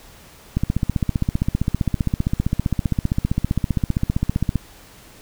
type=click train; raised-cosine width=5 ms; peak=-6 dBFS; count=62; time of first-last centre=0.57-4.557 s; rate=15.3 Hz; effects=pink hiss -46 dBFS RMS until 5.21 s